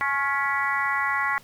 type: harmonic tone with a mistuned harmonic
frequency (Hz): 280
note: C#4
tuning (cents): +18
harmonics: 3 / 4 / 5 / 6 / 7 / 8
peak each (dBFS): -31 / -27 / -30 / -32 / -26 / -37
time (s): 0.01-1.38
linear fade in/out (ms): 0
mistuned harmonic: 4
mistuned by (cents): -36
effects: pink hiss -52 dBFS RMS until 1.43 s